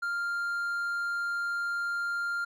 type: tone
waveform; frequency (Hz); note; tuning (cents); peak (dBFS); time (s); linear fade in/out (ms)
triangle; 1396.9; F6; 0; -27; 0.02-2.45; 10
effects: none